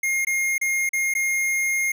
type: tone with dropouts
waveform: square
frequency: 2134 Hz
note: C7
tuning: 34 cents sharp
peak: -21 dBFS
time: 0.03-1.92 s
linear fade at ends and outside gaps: 5 ms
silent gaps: 0.249-0.269 / 0.581-0.613 / 0.892-0.932 / 1.139-1.15 s
effects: none